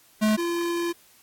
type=tone pair in turn; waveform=square; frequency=214.8 / 342.6 Hz; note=A3 / F4; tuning=-41 / -33 cents; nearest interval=minor sixth; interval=808 cents; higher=second; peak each=-19 / -25 dBFS; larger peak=first; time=0.21-0.37 / 0.37-0.93 s; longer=second; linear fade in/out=20 ms; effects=white hiss -57 dBFS RMS until 1.22 s + AAC 64 kbps